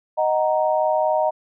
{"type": "chord", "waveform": "sine", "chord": "D# minor", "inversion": "none", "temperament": "just", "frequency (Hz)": [622.3, 746.7, 933.4], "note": ["D#5", "F#5", "A#5"], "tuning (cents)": [0, 16, 2], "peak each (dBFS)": [-19, -23, -23], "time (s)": [0.17, 1.31], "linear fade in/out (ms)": 20, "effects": []}